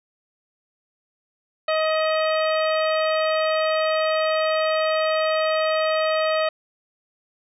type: harmonic tone with a mistuned harmonic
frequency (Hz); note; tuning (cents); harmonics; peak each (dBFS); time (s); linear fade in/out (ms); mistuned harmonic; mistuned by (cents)
630; D#5; +21; 1 / 2 / 3 / 4 / 5 / 6 / 7; -20 / -26 / -30 / -32 / -34 / -36 / -37; 1.68-6.49; 5; 5; -58
effects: none